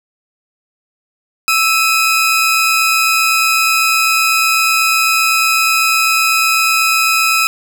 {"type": "tone pair together", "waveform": "sawtooth", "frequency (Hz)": [1318.5, 2509], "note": ["E6", "D#7"], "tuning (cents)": [0, 14], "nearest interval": "major seventh", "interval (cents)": 1114, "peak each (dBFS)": -10, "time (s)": [1.48, 7.47], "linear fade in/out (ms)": 0, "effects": []}